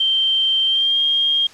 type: tone with pitch glide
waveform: sine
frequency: 3136 to 3224 Hz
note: G7 to G7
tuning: 0 to +48 cents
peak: -14 dBFS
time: 0-1.47 s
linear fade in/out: 5 ms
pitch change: +48 cents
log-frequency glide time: 0.66-0.99 s
effects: white hiss -44 dBFS RMS until 1.53 s + low-pass 6000 Hz 12 dB/octave